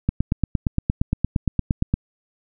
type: click train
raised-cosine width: 5 ms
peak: -6 dBFS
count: 17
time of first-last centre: 0.09-1.94 s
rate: 8.65 Hz
effects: none